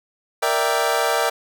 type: chord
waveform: 25% pulse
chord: E half-diminished seventh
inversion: second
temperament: equal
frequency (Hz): 466.2 / 587.3 / 659.3 / 784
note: Bb4 / D5 / E5 / G5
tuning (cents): 0 / 0 / 0 / 0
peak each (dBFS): -20 / -20 / -20 / -20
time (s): 0.42-1.3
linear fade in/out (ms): 10
effects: none